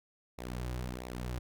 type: tone with flanger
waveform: sawtooth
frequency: 61.74 Hz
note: B1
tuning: in tune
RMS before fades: -39 dBFS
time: 0.38-1.39 s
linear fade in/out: 5 ms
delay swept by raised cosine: 0.63 to 4.53 ms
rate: 1.5 Hz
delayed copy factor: -0.7
effects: none